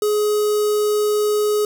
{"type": "tone with notch filter", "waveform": "square", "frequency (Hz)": 420.1, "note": "G#4", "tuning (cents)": 20, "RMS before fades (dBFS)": -18, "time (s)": [0.02, 1.65], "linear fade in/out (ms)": 2, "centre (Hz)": 2200, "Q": 0.67, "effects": []}